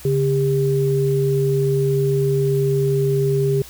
sine tone pair together, 140.9 / 400.6 Hz, C#3 / G4, +29 / +38 cents, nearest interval octave + tritone, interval 1809 cents, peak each -18 dBFS, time 0.05-3.62 s, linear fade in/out 2 ms, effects added 66 Hz sine -44 dBFS peak until 3.69 s + white hiss -41 dBFS RMS until 3.69 s

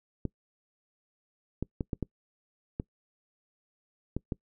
clicks, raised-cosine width 3 ms, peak -18 dBFS, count 8, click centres 0.253 / 1.626 / 1.808 / 1.932 / 2.027 / 2.799 / 4.166 / 4.322 s, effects noise-tail reverb RT60 0.1 s tail -24 dB re dry

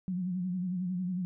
sine tone with vibrato, 181.7 Hz, F#3, 31 cents flat, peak -30 dBFS, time 0.08-1.25 s, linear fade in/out 0 ms, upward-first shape sine, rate 11 Hz, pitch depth 65 cents each way, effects none

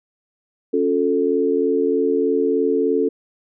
sine chord, Db augmented, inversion none, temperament equal with one note detuned, 277.2 / 356.8 / 440 Hz, Db4 / F4 / A4, 0 / +37 / 0 cents, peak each -21 / -22 / -18 dBFS, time 0.73-3.09 s, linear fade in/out 10 ms, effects none

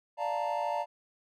triangle chord, Bb major seventh, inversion first, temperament equal, 587.3 / 698.5 / 880 / 932.3 Hz, D5 / F5 / A5 / Bb5, 0 / 0 / 0 / 0 cents, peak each -33 dBFS, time 0.17-0.86 s, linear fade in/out 50 ms, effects none

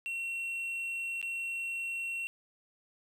triangle tone with dropouts, 2725 Hz, F7, 43 cents flat, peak -32 dBFS, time 0.06-2.27 s, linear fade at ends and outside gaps 0 ms, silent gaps 1.215-1.227 s, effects none

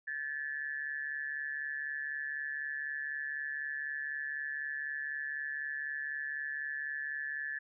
sine tone with amplitude modulation, 1734 Hz, A6, 26 cents flat, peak -32 dBFS, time 0.07-7.59 s, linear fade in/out 10 ms, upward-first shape sine, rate 144 Hz, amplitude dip 75%, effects none

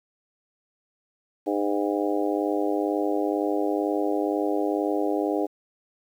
harmonic tone with a mistuned harmonic, 102.1 Hz, G#2, 29 cents flat, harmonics 3 / 4 / 5 / 6 / 7 / 8, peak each -26 / -28 / -30 / -32 / -33 / -34 dBFS, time 1.46-5.47 s, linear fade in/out 20 ms, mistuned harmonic 8, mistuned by -24 cents, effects 9-bit

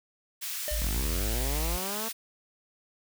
white high-pass noise, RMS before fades -35 dBFS, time 0.41-2.13 s, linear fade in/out 20 ms, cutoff 1700 Hz, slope 12 dB/octave
square tone with exponential decay, 604 Hz, D5, 48 cents sharp, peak -31 dBFS, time 0.68-1.03 s, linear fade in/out 0 ms, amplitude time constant 74 ms
sine tone, 53.2 Hz, G#1, 42 cents sharp, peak -28 dBFS, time 0.71-1.77 s, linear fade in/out 10 ms
10% pulse linear sweep, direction up, 33.65 to 228.1 Hz, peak -26 dBFS, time 0.79-2.09 s, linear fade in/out 10 ms
effects none

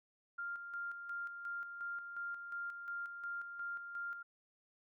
sine tone with tremolo, 1396.9 Hz, F6, in tune, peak -39 dBFS, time 0.38-4.23 s, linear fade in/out 10 ms, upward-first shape square, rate 2.8 Hz, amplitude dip 50%, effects none

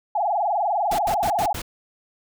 sine tone with vibrato, 760 Hz, F#5, 46 cents sharp, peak -19 dBFS, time 0.15-1.53 s, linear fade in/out 5 ms, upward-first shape sine, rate 20 Hz, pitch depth 220 cents each way
pink noise bursts, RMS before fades -30 dBFS, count 5, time 0.91-1.619 s, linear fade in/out 5 ms, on 77 ms, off 81 ms
effects none

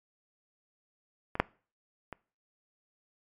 clicks, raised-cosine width 0.5 ms, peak -20 / -7 / -24 dBFS, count 3, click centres 1.354 / 1.4 / 2.127 s, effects noise-tail reverb RT60 0.4 s tail -23 dB re dry + MP3 96 kbps

